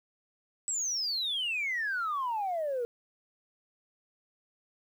sine exponential sweep, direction down, 7950 to 462.8 Hz, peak -28 dBFS, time 0.68-2.85 s, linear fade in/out 0 ms, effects tanh soft clip ceiling -26 dBFS + 10-bit

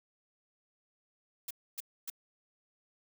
blue noise bursts, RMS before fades -39 dBFS, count 3, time 1.48-2.101 s, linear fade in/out 5 ms, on 27 ms, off 270 ms, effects none

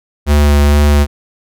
square tone with vibrato, 72.8 Hz, D2, 15 cents flat, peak -7 dBFS, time 0.26-1.07 s, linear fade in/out 50 ms, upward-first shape sine, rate 2.2 Hz, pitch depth 15 cents each way, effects none

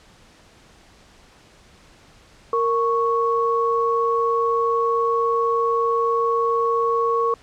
sine tone pair together, 463.6 / 1108 Hz, A#4 / C#6, -10 / -1 cents, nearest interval octave + minor third, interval 1509 cents, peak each -20 dBFS, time 2.53-7.34 s, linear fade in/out 2 ms, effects pink hiss -51 dBFS RMS until 7.42 s + low-pass 7000 Hz 12 dB/octave

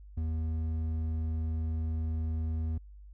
sine tone with hard clipping, 80.1 Hz, E2, 49 cents flat, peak -31 dBFS, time 0.17-2.78 s, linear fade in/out 5 ms, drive 6 dB, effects added 50 Hz sine -47 dBFS peak until 3.13 s

